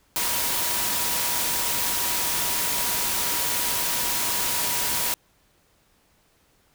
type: tone in noise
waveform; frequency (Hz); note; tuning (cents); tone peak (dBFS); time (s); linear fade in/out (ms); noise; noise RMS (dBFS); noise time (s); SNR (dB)
sine; 960; B5; -49; -36; 0.16-5.14; 0; white; -25; 0.16-5.14; -14
effects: pink hiss -63 dBFS RMS until 6.74 s